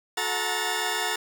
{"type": "tone cluster", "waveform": "15% pulse", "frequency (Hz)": [362.2, 433.2, 730, 934, 1763], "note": ["F#4", "A4", "F#5", "A#5", "A6"], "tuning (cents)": [-37, -27, -24, 3, 3], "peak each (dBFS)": [-30, -26, -27, -24, -24], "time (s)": [0.17, 1.16], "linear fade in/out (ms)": 5, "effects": []}